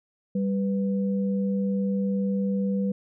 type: tone pair together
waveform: sine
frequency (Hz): 195.89 / 493.6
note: G3 / B4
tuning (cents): -1 / -1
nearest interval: octave + major third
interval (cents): 1600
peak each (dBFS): -23 / -32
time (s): 0.35-2.92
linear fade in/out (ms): 5
effects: none